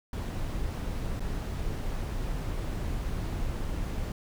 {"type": "noise with dropouts", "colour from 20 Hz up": "brown", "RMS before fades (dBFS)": -32, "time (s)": [0.13, 4.12], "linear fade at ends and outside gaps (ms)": 2, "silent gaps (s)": [1.196, 1.204], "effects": []}